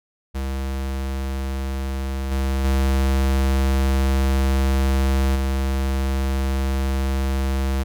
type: tone with level steps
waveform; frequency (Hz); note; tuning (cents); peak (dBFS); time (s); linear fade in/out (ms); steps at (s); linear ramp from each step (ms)
square; 67; C2; +42; -24 / -20 / -17 / -20; 0.34-7.84; 20; 2.31 / 2.64 / 5.35; 10
effects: none